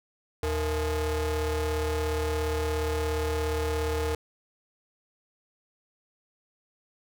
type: ring-modulated tone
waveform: 45% pulse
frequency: 191.7 Hz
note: G3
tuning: 38 cents flat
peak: -23 dBFS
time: 0.43-4.15 s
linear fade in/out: 2 ms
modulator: 269 Hz
effects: none